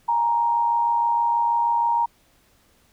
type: tone pair together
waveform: sine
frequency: 828.7 / 935 Hz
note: G#5 / A#5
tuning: -4 / +5 cents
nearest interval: major second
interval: 209 cents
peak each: -28 / -18 dBFS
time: 0.08-2.06 s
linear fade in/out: 10 ms
effects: pink hiss -60 dBFS RMS until 2.92 s